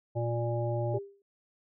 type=harmonic tone; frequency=118 Hz; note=A#2; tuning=22 cents sharp; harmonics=1 / 3 / 5 / 7; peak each=-30 / -36 / -34 / -40 dBFS; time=0.15-0.99 s; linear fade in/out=20 ms
type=tone with exponential decay; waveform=sine; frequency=398.8 Hz; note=G4; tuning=30 cents sharp; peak=-28 dBFS; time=0.94-1.22 s; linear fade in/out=2 ms; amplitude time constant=59 ms
effects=none